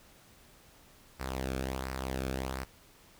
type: tone with flanger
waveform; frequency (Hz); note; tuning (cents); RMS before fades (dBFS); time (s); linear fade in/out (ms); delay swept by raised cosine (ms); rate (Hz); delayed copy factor
sawtooth; 65.5; C2; +2; -36; 1.19-2.65; 20; 0.29 to 1.04; 1.4; -0.6
effects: pink hiss -59 dBFS RMS until 3.19 s